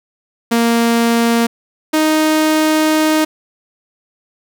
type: tone pair in turn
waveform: sawtooth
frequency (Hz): 232.7 / 311.2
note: A#3 / D#4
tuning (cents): -3 / 0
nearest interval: perfect fourth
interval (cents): 503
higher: second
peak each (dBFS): -7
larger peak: neither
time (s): 0.51-1.47 / 1.93-3.25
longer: second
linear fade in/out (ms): 10
effects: none